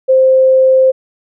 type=tone; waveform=sine; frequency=523.3 Hz; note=C5; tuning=in tune; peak=-5 dBFS; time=0.08-0.92 s; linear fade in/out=20 ms; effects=none

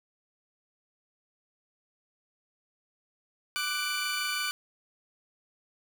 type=tone cluster; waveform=20% pulse; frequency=1182 / 1490 / 2338 Hz; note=D6 / F#6 / D7; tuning=+11 / +12 / -8 cents; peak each=-31 / -27 / -30 dBFS; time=3.56-4.51 s; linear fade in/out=0 ms; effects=none

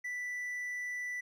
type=tone; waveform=triangle; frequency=1975.5 Hz; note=B6; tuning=in tune; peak=-34 dBFS; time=0.04-1.21 s; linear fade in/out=10 ms; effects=none

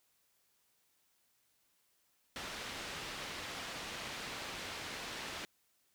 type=low-pass noise; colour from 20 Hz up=white; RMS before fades=-44 dBFS; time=2.36-5.45 s; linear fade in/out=0 ms; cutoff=3700 Hz; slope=12 dB/octave; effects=white hiss -75 dBFS RMS until 5.94 s

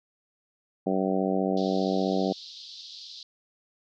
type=harmonic tone; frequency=95.1 Hz; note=F#2; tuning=48 cents sharp; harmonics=2 / 3 / 4 / 5 / 6 / 7 / 8; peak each=-28 / -30 / -31 / -32 / -33 / -33 / -34 dBFS; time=0.86-2.33 s; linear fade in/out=10 ms
type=band-pass noise; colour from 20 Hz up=white; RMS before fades=-44 dBFS; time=1.57-3.23 s; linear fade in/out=2 ms; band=3500 to 4900 Hz; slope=48 dB/octave
effects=none

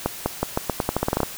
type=accelerating click train; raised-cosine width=1 ms; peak=-6 dBFS; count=14; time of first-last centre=0.06-1.232 s; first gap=200 ms; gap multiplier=0.85; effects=white hiss -36 dBFS RMS until 1.37 s

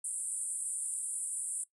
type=band-pass noise; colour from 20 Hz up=pink; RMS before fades=-37 dBFS; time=0.04-1.64 s; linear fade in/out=5 ms; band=8200 to 10000 Hz; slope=96 dB/octave; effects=noise-tail reverb RT60 0.1 s tail -18 dB re dry

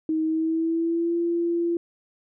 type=tone with pitch glide; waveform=sine; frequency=316.2 to 340.9 Hz; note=D#4 to F4; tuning=+28 to -42 cents; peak=-21 dBFS; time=0.09-1.77 s; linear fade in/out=2 ms; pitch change=+130 cents; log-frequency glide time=0.23-1.16 s; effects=none

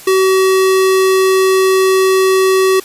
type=tone; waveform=square; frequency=379.3 Hz; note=F#4; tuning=43 cents sharp; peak=-9 dBFS; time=0.07-2.8 s; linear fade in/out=5 ms; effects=white hiss -35 dBFS RMS until 2.84 s + resampled to 32000 Hz

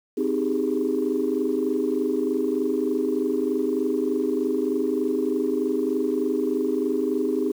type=chord; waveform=sine; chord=Ab major seventh; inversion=first; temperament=equal with one note detuned; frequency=259.7 / 311.1 / 392 / 415.3 Hz; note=C4 / Eb4 / G4 / Ab4; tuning=-13 / 0 / 0 / 0 cents; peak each=-26 dBFS; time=0.17-7.52 s; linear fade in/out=10 ms; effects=tanh soft clip ceiling -13 dBFS + 8-bit

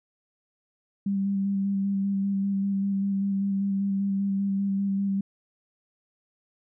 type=tone with vibrato; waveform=sine; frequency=197 Hz; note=G3; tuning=9 cents sharp; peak=-23 dBFS; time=1.06-5.21 s; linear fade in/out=5 ms; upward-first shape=square; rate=5.1 Hz; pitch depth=14 cents each way; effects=none

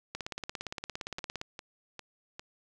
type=two click trains; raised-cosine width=0.2 ms; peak=-24 / -19 dBFS; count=4 / 23; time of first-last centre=1.19-2.395 / 0.15-1.414 s; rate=2.49 / 17.4 Hz; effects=none

